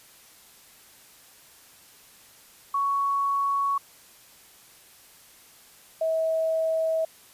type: tone pair in turn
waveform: sine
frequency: 1115 / 644.7 Hz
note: C#6 / E5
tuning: +10 / -39 cents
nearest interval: major sixth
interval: 949 cents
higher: first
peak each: -22 dBFS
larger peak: neither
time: 2.74-3.78 / 6.01-7.05 s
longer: neither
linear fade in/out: 5 ms
effects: white hiss -53 dBFS RMS until 7.33 s + resampled to 32000 Hz